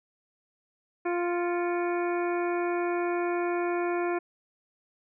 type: harmonic tone with a mistuned harmonic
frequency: 349.2 Hz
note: F4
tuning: in tune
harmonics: 1 / 2 / 3 / 4 / 5 / 6 / 7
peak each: -27 / -33 / -37 / -39 / -41 / -43 / -44 dBFS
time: 1.05-4.19 s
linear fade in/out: 10 ms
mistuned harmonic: 6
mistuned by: +94 cents
effects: none